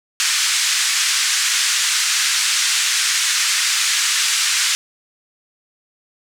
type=band-pass noise; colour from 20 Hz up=white; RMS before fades=-18 dBFS; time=0.2-4.75 s; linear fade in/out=0 ms; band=1400 to 7900 Hz; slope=24 dB/octave; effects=none